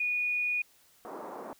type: tone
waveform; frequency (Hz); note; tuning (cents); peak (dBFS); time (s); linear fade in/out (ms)
sine; 2458; D#7; -22; -27; 0-0.62; 5
type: band-pass noise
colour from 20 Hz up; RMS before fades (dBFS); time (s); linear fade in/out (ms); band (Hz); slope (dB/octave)
white; -42; 1.05-1.53; 0; 240 to 1000; 24
effects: white hiss -63 dBFS RMS until 1.59 s